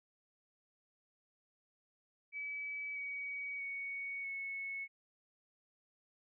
sine tone with pitch steps, 2290 / 2260 / 2230 / 2201 Hz, D7 / C#7 / C#7 / C#7, -44 / +33 / +10 / -13 cents, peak -39 dBFS, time 2.32-4.88 s, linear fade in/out 50 ms, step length 640 ms, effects none

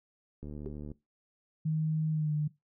click train, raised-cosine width 3 ms, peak -30 dBFS, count 37, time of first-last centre 0.43-0.916 s, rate 74 Hz
sine tone with exponential decay, 392 Hz, G4, in tune, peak -33 dBFS, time 0.66-0.74 s, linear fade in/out 0 ms, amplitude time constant 16 ms
sine tone with pitch glide, 156.7 to 150.58 Hz, D#3 to D3, +13 to +44 cents, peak -27 dBFS, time 1.65-2.48 s, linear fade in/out 10 ms, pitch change -69 cents, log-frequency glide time 2.11-2.34 s
effects noise-tail reverb RT60 0.2 s tail -19 dB re dry

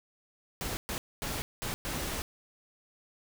pink noise bursts at uneven times, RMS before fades -35 dBFS, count 5, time 0.61-0.77 / 0.89-0.98 / 1.22-1.42 / 1.62-1.74 / 1.85-2.22 s, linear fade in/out 0 ms, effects none

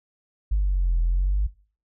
sine exponential two-way sweep, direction down then up, 51.91 to 41.32 to 51.91 Hz, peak -17 dBFS, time 0.51-1.47 s, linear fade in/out 10 ms, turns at 1 s, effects noise-tail reverb RT60 0.4 s tail -20 dB re dry + tanh soft clip ceiling -15 dBFS

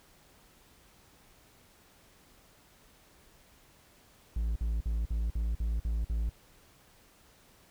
triangle tone bursts, 56 Hz, A1, 31 cents sharp, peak -26 dBFS, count 8, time 4.36-6.296 s, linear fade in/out 5 ms, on 200 ms, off 48 ms, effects pink hiss -61 dBFS RMS until 7.7 s

